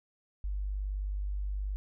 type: tone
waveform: sine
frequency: 49.45 Hz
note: G1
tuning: 16 cents sharp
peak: -31 dBFS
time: 0.44-1.76 s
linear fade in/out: 0 ms
effects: none